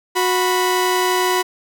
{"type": "tone pair together", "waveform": "sawtooth", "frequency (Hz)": [366, 986.5], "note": ["F#4", "B5"], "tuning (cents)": [-19, -2], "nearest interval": "octave + perfect fourth", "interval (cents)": 1717, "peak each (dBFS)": [-14, -15], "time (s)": [0.15, 1.43], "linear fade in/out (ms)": 20, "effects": []}